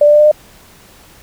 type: tone with pitch steps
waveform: sine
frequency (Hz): 587.3 / 591.7 / 596.2 / 600.7 / 605.2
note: D5 / D5 / D5 / D5 / D#5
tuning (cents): 0 / +13 / +26 / +39 / -48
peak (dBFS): -4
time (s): 0.01-0.315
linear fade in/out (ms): 5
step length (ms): 61
effects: pink hiss -43 dBFS RMS until 1.22 s